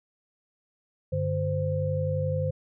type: tone cluster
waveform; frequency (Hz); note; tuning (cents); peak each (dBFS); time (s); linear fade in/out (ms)
sine; 96.5 / 148 / 518; G2 / D3 / C5; -27 / +14 / -17; -29; 1.12-2.51; 10
effects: none